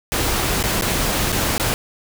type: noise with dropouts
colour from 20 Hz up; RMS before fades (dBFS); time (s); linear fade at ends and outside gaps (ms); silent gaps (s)
pink; -20; 0.12-1.74; 0; 0.628-0.638 / 0.811-0.822 / 1.32-1.326 / 1.58-1.598
effects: none